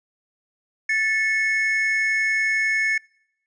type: tone pair together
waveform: triangle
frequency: 1760 / 2191 Hz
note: A6 / C#7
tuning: 0 / -21 cents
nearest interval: major third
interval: 379 cents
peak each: -20 dBFS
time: 0.89-2.98 s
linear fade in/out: 5 ms
effects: noise-tail reverb RT60 0.8 s tail -26 dB re dry + resampled to 22050 Hz

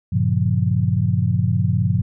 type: chord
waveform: sine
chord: G half-diminished seventh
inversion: none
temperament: just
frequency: 98 / 117.6 / 141.12 / 176.4 Hz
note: G2 / Bb2 / Db3 / F3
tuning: 0 / +16 / +31 / +18 cents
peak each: -20 / -20 / -23 / -22 dBFS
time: 0.12-2.02 s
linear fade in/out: 10 ms
effects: none

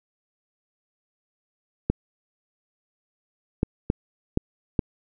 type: clicks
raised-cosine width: 3 ms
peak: -7 dBFS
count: 5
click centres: 1.9 / 3.631 / 3.901 / 4.374 / 4.792 s
effects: none

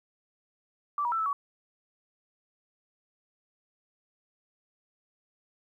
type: tone with pitch steps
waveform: sine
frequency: 1164 / 958 / 1332 / 1309 / 1130 Hz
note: D6 / A#5 / E6 / E6 / C#6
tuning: -16 / +47 / +18 / -13 / +33 cents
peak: -26 dBFS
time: 0.98-1.33 s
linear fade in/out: 2 ms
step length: 70 ms
effects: 11-bit

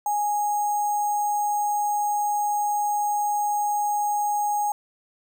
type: tone with sample-and-hold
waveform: sine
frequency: 828 Hz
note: G#5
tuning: 5 cents flat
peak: -21 dBFS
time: 0.06-4.72 s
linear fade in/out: 2 ms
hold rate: 7350 Hz
effects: none

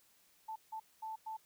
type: tone bursts at uneven times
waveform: sine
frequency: 880 Hz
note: A5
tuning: in tune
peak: -40 dBFS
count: 4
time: 0.48-0.56 / 0.72-0.8 / 1.02-1.16 / 1.26-1.37 s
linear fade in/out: 10 ms
effects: white hiss -69 dBFS RMS until 1.45 s

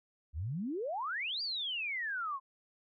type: exponential two-way sweep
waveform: sine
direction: up then down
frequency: 66.9 to 4819 to 1036 Hz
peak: -34 dBFS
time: 0.33-2.4 s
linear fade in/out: 50 ms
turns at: 1.42 s
effects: none

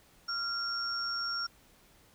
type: tone pair together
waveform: sine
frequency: 1383 / 5521 Hz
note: F6 / F8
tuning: -17 / -21 cents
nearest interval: 2 octaves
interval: 2396 cents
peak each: -35 / -34 dBFS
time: 0.28-1.47 s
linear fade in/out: 10 ms
effects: pink hiss -62 dBFS RMS until 2.14 s

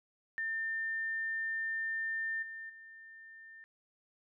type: tone with level steps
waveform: sine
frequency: 1800 Hz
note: A6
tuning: 39 cents sharp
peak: -33 / -42 / -50 dBFS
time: 0.38-3.64 s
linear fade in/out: 0 ms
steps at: 2.42 / 2.69 s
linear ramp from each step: 10 ms
effects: none

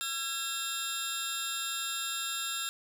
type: tone cluster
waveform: 20% pulse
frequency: 1355 / 1641 / 3682 Hz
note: E6 / G#6 / A#7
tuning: +47 / -21 / -22 cents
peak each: -33 / -36 / -29 dBFS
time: 0.01-2.69 s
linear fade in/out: 0 ms
effects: none

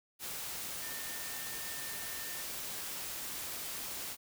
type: tone in noise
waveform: sine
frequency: 1800 Hz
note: A6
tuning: 39 cents sharp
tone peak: -49 dBFS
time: 0.79-2.46 s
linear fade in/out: 50 ms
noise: white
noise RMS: -41 dBFS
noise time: 0.19-4.17 s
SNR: -11 dB
effects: none

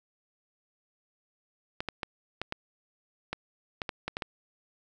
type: clicks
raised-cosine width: 0.3 ms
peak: -16 dBFS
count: 11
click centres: 1.805 / 1.887 / 2.032 / 2.416 / 2.524 / 3.33 / 3.818 / 3.892 / 4.08 / 4.169 / 4.222 s
effects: none

